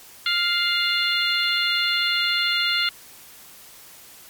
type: harmonic tone with a mistuned harmonic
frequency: 698.5 Hz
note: F5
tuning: in tune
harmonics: 2 / 3 / 4 / 5 / 6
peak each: -26 / -26 / -26 / -26 / -26 dBFS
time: 0.26-2.89 s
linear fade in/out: 2 ms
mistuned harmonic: 4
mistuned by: +22 cents
effects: white hiss -46 dBFS RMS until 4.29 s + Opus 48 kbps